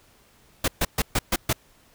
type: noise bursts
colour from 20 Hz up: pink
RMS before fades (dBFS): -22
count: 6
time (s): 0.64-1.53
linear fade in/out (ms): 5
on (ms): 40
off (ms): 130
effects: pink hiss -58 dBFS RMS until 1.94 s